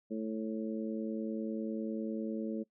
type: harmonic tone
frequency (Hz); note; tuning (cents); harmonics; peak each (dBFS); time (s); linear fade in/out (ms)
110; A2; 0; 2 / 3 / 4 / 5; -36 / -40 / -42 / -44; 0.1-2.64; 20
effects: noise-tail reverb RT60 0.1 s tail -22 dB re dry